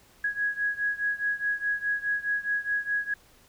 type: beating tone pair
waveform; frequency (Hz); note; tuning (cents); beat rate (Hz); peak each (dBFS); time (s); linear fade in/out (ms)
sine; 1661.2 / 1666; G#6 / G#6; 0 / +5; 4.8; -28 / -30; 0.24-3.14; 5
effects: pink hiss -58 dBFS RMS until 3.48 s